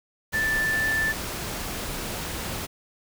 sine tone in noise, 1761 Hz, A6, 1 cent sharp, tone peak -22 dBFS, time 0.33-1.13 s, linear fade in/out 20 ms, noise pink, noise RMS -32 dBFS, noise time 0.32-2.67 s, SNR +7 dB, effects none

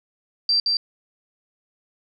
sine tone with echo, 4699 Hz, D8, in tune, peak -16 dBFS, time 0.49-0.6 s, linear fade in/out 2 ms, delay 170 ms, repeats 1, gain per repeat -2 dB, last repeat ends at 0.77 s, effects none

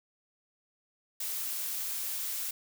blue noise, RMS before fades -35 dBFS, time 1.2-2.51 s, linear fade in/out 5 ms, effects none

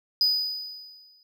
triangle tone with exponential decay, 4971 Hz, D#8, 2 cents flat, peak -16 dBFS, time 0.21-1.23 s, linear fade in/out 1 ms, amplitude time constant 220 ms, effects none

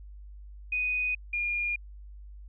sine tone pair in turn, 2489 / 2420 Hz, D#7 / D#7, 0 / -49 cents, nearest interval unison, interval 49 cents, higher first, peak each -26 / -27 dBFS, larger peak first, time 0.72-1.15 / 1.33-1.76 s, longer neither, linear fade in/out 5 ms, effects added 50 Hz sine -43 dBFS peak until 2.48 s

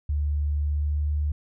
sine tone with pitch glide, 73.42 to 74.27 Hz, D2 to D2, 0 to +20 cents, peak -22 dBFS, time 0.09-1.32 s, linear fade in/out 5 ms, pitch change +20 cents, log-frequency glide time 0.55-1.09 s, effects none

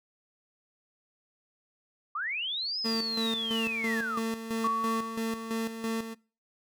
sine linear two-way sweep, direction up then down, 1124 to 5180 to 1124 Hz, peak -30 dBFS, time 2.15-4.19 s, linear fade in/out 5 ms, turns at 2.79 s
30% pulse tone with tremolo, 225.6 Hz, A3, 44 cents sharp, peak -26 dBFS, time 2.84-6.15 s, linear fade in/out 20 ms, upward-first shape square, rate 3 Hz, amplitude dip 60%
sine tone with exponential decay, 1126 Hz, C#6, 27 cents sharp, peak -23 dBFS, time 4.64-5.98 s, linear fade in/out 5 ms, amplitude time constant 290 ms
effects noise-tail reverb RT60 0.4 s tail -23 dB re dry

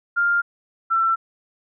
sine tone pair in turn, 1400 / 1342.5 Hz, F6 / E6, +4 / +31 cents, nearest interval minor second, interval 73 cents, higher first, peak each -16 dBFS, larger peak neither, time 0.16-0.42 / 0.9-1.16 s, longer neither, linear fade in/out 20 ms, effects none

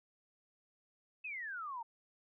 sine exponential sweep, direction down, 2637 to 889 Hz, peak -40 dBFS, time 1.24-1.83 s, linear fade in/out 10 ms, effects none

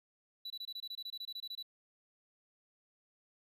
triangle tone bursts, 3951 Hz, B7, in tune, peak -39 dBFS, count 16, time 0.45-1.627 s, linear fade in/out 5 ms, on 52 ms, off 23 ms, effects none

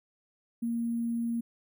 sine tone with sample-and-hold, 233.1 Hz, A#3, in tune, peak -28 dBFS, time 0.62-1.41 s, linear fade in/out 10 ms, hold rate 11025 Hz, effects none

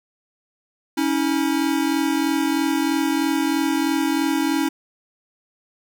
square tone pair together, 278.6 / 321.7 Hz, C#4 / E4, +9 / -42 cents, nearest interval major second, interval 249 cents, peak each -22 dBFS, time 0.97-4.69 s, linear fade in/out 10 ms, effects 8-bit

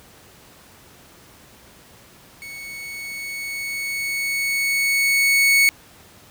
40% pulse tone with level ramp, 2217 Hz, C#7, in tune, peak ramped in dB -33 to -11 dBFS, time 2.42-5.69 s, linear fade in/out 0 ms, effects pink hiss -48 dBFS RMS until 6.3 s + high-pass 60 Hz 12 dB/octave

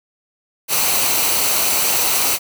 white noise with comb filter, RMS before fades -17 dBFS, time 0.68-2.39 s, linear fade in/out 50 ms, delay 0.58 ms, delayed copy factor -0.5, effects none

